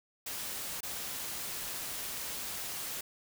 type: noise with dropouts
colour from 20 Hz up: white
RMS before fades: -39 dBFS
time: 0.26-3.01 s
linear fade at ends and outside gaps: 5 ms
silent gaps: 0.807-0.83 s
effects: none